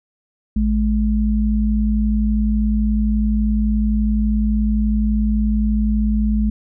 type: tone pair together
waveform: sine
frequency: 55.86 / 212.3 Hz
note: A1 / G#3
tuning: +27 / +38 cents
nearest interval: octave + major seventh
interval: 2311 cents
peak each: -17 dBFS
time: 0.56-6.5 s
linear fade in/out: 5 ms
effects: none